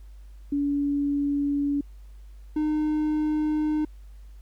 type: tone pair in turn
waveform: sine / triangle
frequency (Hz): 285.2 / 305.2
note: C#4 / D#4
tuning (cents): +49 / -33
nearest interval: minor second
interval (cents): 118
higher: second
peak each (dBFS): -22 / -20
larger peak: second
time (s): 0.52-1.81 / 2.56-3.85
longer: neither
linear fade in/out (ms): 5
effects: added 50 Hz sine -42 dBFS peak until 4.41 s + pink hiss -65 dBFS RMS until 4.41 s